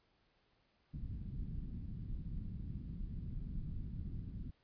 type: low-pass noise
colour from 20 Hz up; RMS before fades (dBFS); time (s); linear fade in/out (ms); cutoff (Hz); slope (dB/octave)
pink; -43; 0.93-4.51; 10; 210; 24
effects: pink hiss -75 dBFS RMS until 4.63 s + resampled to 11025 Hz